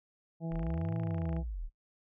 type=harmonic tone; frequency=164.81 Hz; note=E3; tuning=in tune; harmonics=1 / 2 / 3 / 4 / 5; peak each=-34 / -43 / -47 / -45 / -51 dBFS; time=0.4-1.44 s; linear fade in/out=50 ms
type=linear two-way sweep; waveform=sine; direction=up then down; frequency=30.87 to 116.1 to 30.87 Hz; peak=-35 dBFS; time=0.5-1.7 s; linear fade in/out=50 ms; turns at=0.97 s
type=click train; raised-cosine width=0.5 ms; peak=-33 dBFS; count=24; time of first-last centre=0.52-1.366 s; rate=27.2 Hz
effects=noise-tail reverb RT60 0.1 s tail -17 dB re dry